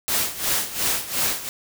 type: noise with tremolo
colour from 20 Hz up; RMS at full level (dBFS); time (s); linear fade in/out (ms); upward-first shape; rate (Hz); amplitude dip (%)
white; -21; 0.08-1.49; 0; sine; 2.8; 80
effects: none